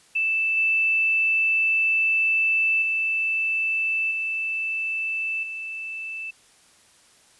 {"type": "tone with level steps", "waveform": "sine", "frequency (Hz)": 2643, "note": "E7", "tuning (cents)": 4, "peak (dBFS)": [-20, -18, -21, -24, -30], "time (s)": [0.15, 6.31], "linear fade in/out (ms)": 10, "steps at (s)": [0.57, 2.82, 4.11, 5.43], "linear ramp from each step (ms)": 2, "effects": ["white hiss -56 dBFS RMS until 7.39 s", "resampled to 24000 Hz"]}